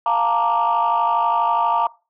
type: chord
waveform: sine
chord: Bb major seventh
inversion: second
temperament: equal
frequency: 698.5 / 880 / 932.3 / 1174.7 Hz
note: F5 / A5 / Bb5 / D6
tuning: 0 / 0 / 0 / 0 cents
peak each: -22 / -23 / -17 / -21 dBFS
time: 0.06-1.87 s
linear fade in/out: 2 ms
effects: noise-tail reverb RT60 0.3 s tail -22 dB re dry + tanh soft clip ceiling -10 dBFS